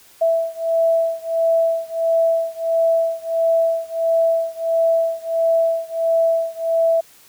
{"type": "beating tone pair", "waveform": "sine", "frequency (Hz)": [659.3, 660.8], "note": ["E5", "E5"], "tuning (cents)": [0, 4], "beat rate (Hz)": 1.5, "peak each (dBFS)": [-18, -19], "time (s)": [0.21, 7.01], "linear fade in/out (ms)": 10, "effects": ["white hiss -49 dBFS RMS until 7.28 s"]}